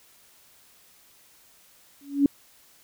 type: tone with exponential growth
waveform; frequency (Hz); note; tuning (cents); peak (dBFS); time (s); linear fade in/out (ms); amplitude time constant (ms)
sine; 281.7; C#4; +28; -12; 2.01-2.26; 2; 54
effects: white hiss -57 dBFS RMS until 2.83 s